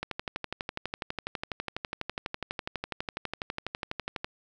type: click train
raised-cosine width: 0.3 ms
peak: -16 dBFS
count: 52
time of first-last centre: 0.03-4.245 s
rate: 12.1 Hz
effects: none